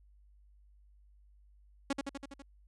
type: tone with echo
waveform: sawtooth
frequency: 277.2 Hz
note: C#4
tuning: in tune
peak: -26 dBFS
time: 1.9-1.93 s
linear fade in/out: 5 ms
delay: 82 ms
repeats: 6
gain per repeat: -3 dB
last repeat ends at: 2.422 s
effects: added 50 Hz sine -59 dBFS peak until 2.67 s + resampled to 22050 Hz